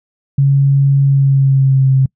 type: tone with pitch glide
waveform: sine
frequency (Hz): 138.59 to 133.17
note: C#3 to C3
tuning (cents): 0 to +31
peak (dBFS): -7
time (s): 0.38-2.06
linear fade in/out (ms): 5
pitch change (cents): -69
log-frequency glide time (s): 1.04-1.91
effects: noise-tail reverb RT60 0.1 s tail -26 dB re dry